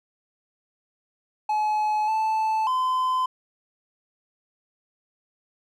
triangle tone with pitch steps, 852 / 876 / 1024 Hz, G#5 / A5 / C6, +44 / -8 / -38 cents, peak -19 dBFS, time 1.49-3.26 s, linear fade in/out 5 ms, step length 590 ms, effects none

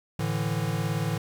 square chord, A suspended fourth, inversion none, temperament equal, 110 / 146.83 / 164.81 Hz, A2 / D3 / E3, 0 / 0 / 0 cents, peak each -31 dBFS, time 0.19-1.18 s, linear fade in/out 5 ms, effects 10-bit

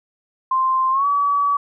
sine tone with pitch glide, 1046.5 to 1141.2 Hz, C6 to C#6, 0 to +50 cents, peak -15 dBFS, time 0.51-1.57 s, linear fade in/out 5 ms, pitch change +150 cents, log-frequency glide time 0.91-1.06 s, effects none

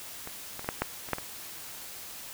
clicks, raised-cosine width 0.5 ms, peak -23 / -23 / -25 / -13 / -11 / -25 / -11 / -21 dBFS, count 8, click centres 0.274 / 0.594 / 0.645 / 0.689 / 0.82 / 1.088 / 1.133 / 1.184 s, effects white hiss -43 dBFS RMS until 2.33 s

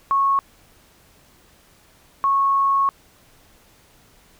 sine tone bursts at uneven times, 1100 Hz, C#6, 14 cents flat, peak -15 dBFS, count 2, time 0.11-0.39 / 2.24-2.89 s, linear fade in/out 0 ms, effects pink hiss -54 dBFS RMS until 4.39 s

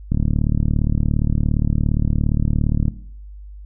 click train, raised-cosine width 5 ms, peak -6 dBFS, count 104, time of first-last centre 0.12-2.881 s, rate 37.3 Hz, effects noise-tail reverb RT60 0.6 s tail -17 dB re dry + added 50 Hz sine -34 dBFS peak until 3.65 s

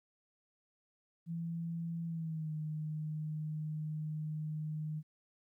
sine tone with pitch glide, 167 to 154.03 Hz, E3 to D#3, +23 to -17 cents, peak -36 dBFS, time 1.26-5.03 s, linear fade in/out 50 ms, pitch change -140 cents, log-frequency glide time 2.06-2.53 s, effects 13-bit

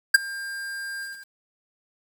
square tone with ADSR envelope, 1600 Hz, G6, 35 cents sharp, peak -8 dBFS, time 0.14-1.28 s, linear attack 8 ms, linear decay 17 ms, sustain -24 dB, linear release 260 ms, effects 8-bit

